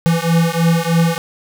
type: beating tone pair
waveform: square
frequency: 165.3 / 168.5 Hz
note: E3 / E3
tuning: +5 / +38 cents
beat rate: 3.2 Hz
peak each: -16 dBFS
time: 0.06-1.18 s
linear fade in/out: 0 ms
effects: none